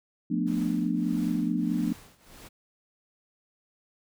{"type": "chord", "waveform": "sine", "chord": "B half-diminished seventh", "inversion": "second", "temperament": "just", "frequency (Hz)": [177.8, 222.2, 246.9, 296.3], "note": ["F3", "A3", "B3", "D4"], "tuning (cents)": [31, 17, 0, 15], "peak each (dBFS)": -30, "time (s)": [0.3, 1.93], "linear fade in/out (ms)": 10}
{"type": "noise with tremolo", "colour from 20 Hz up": "pink", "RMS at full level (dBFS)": -46, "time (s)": [0.46, 2.49], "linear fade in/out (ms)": 20, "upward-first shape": "triangle", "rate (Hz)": 1.6, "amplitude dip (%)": 90}
{"effects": []}